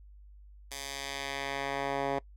10% pulse tone with band-pass filter sweep, 138.59 Hz, C#3, in tune, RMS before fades -35 dBFS, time 0.71-2.19 s, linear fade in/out 5 ms, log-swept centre 7200 to 700 Hz, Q 0.72, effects noise-tail reverb RT60 0.1 s tail -23 dB re dry + added 50 Hz sine -50 dBFS peak until 2.36 s

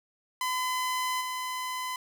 sawtooth tone with level steps, 1015 Hz, B5, 47 cents sharp, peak -24 / -28 dBFS, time 0.41-1.96 s, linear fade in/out 2 ms, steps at 1.2 s, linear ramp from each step 20 ms, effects none

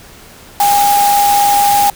sine tone in noise, 813 Hz, G#5, 37 cents flat, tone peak -8 dBFS, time 0.6-1.9 s, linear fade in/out 2 ms, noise white, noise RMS -18 dBFS, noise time 0.6-1.9 s, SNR +7 dB, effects pink hiss -38 dBFS RMS until 1.95 s

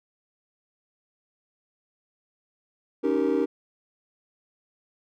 triangle chord, Eb dominant seventh, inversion third, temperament just, 280 / 311.1 / 388.9 / 466.7 Hz, Db4 / Eb4 / G4 / Bb4, +18 / 0 / -14 / +2 cents, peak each -24 dBFS, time 3.03-3.46 s, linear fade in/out 20 ms, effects tanh soft clip ceiling -13 dBFS

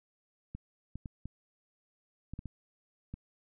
clicks, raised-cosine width 5 ms, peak -28 dBFS, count 8, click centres 0.55 / 0.956 / 1.058 / 1.256 / 2.336 / 2.391 / 2.457 / 3.14 s, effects none

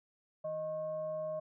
sine tone with frequency modulation, 622.3 Hz, D#5, in tune, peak -35 dBFS, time 0.44-1.4 s, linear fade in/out 10 ms, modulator 462 Hz, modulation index 0.34, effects none

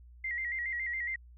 sine tone with vibrato, 2000 Hz, B6, 21 cents sharp, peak -32 dBFS, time 0.24-1.16 s, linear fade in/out 5 ms, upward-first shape square, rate 7.2 Hz, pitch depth 75 cents each way, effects added 60 Hz sine -51 dBFS peak until 1.37 s

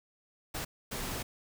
pink noise bursts at uneven times, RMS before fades -37 dBFS, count 2, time 0.54-0.65 / 0.91-1.23 s, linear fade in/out 10 ms, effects none

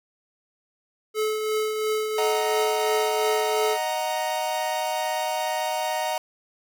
square tone with tremolo, 431.5 Hz, A4, 34 cents flat, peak -22 dBFS, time 1.14-3.78 s, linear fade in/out 50 ms, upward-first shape triangle, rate 2.9 Hz, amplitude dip 45%
45% pulse chord, D# minor, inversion none, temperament equal, 622.3 / 740 / 932.3 Hz, D#5 / F#5 / A#5, 0 / 0 / 0 cents, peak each -29 dBFS, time 2.18-6.18 s, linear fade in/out 2 ms
effects none

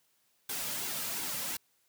white noise with flanger, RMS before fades -36 dBFS, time 0.49-1.57 s, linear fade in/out 5 ms, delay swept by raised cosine 1.6 to 2.8 ms, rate 2.8 Hz, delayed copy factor -0.5, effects white hiss -72 dBFS RMS until 1.88 s + high-pass 80 Hz 12 dB/octave

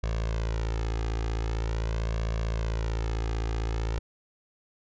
sawtooth tone with flanger, 55.6 Hz, A1, 19 cents sharp, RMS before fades -29 dBFS, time 0.03-3.99 s, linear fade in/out 5 ms, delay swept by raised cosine 1.8 to 2.45 ms, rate 0.44 Hz, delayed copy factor +0.75, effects resampled to 16000 Hz

